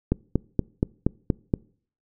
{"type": "click train", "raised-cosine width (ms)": 3, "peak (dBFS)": -7, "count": 7, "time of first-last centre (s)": [0.12, 1.538], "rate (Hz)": 4.23, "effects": ["noise-tail reverb RT60 0.5 s tail -25 dB re dry"]}